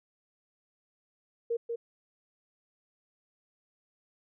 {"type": "tone with echo", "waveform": "sine", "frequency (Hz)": 466.2, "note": "A#4", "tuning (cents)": 0, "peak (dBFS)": -27, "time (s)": [1.5, 1.57], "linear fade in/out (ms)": 10, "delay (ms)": 190, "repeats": 1, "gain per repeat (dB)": -4, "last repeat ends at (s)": 1.76, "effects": []}